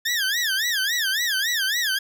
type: tone with vibrato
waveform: 20% pulse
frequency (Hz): 1726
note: A6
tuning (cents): -34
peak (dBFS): -16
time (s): 0.05-1.99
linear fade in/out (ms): 10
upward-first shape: sine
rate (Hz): 3.6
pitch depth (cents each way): 220
effects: none